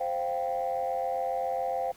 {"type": "chord", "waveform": "sine", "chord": "C suspended fourth", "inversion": "none", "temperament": "just", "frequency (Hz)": [523.3, 697.7, 784.9], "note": ["C5", "F5", "G5"], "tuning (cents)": [0, -2, 2], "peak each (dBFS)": -31, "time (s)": [0, 1.92], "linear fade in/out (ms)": 10, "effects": ["tanh soft clip ceiling -21 dBFS", "pink hiss -56 dBFS RMS until 1.96 s"]}